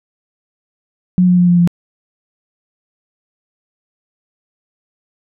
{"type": "tone with pitch steps", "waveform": "sine", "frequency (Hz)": [181.3, 179.22, 177.16, 175.12, 173.11], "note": ["F#3", "F3", "F3", "F3", "F3"], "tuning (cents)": [-35, 45, 25, 5, -15], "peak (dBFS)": -7, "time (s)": [1.18, 1.675], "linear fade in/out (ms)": 0, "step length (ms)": 99, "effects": []}